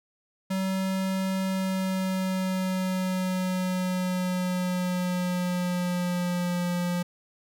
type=tone with pitch glide; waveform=square; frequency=190.1 to 176.35 Hz; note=F#3 to F3; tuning=+47 to +17 cents; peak=-26 dBFS; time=0.5-7.03 s; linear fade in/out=10 ms; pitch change=-130 cents; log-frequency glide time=1.44-6.68 s; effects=none